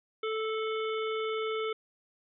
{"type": "harmonic tone with a mistuned harmonic", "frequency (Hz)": 438.7, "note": "A4", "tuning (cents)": -5, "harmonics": [1, 3, 5, 7, 8], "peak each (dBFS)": [-31, -37, -41, -44, -46], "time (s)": [0.23, 1.73], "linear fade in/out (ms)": 5, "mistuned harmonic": 7, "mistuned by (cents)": -21, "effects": []}